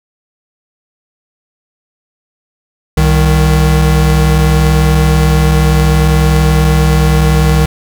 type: tone pair together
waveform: square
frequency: 65.41 / 155.57 Hz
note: C2 / D#3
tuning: 0 / 0 cents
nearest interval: octave + minor third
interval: 1500 cents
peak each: -10 dBFS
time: 2.97-7.66 s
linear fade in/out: 5 ms
effects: none